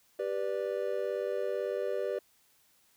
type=chord; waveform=triangle; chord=G major; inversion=none; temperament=just; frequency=392 / 490 / 588 Hz; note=G4 / B4 / D5; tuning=0 / -14 / +2 cents; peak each=-33 dBFS; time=0.19-2.19 s; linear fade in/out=5 ms; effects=white hiss -67 dBFS RMS until 2.96 s